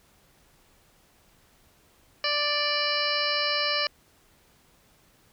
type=harmonic tone; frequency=587.3 Hz; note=D5; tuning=in tune; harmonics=1 / 2 / 3 / 4 / 5 / 7 / 8 / 9; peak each=-32 / -32 / -32 / -32 / -32 / -32 / -32 / -32 dBFS; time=2.24-3.87 s; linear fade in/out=2 ms; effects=pink hiss -61 dBFS RMS until 5.32 s